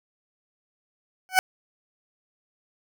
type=tone with exponential growth; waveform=20% pulse; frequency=749 Hz; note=F#5; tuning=21 cents sharp; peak=-6 dBFS; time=1.29-1.39 s; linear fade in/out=0 ms; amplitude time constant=20 ms; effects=none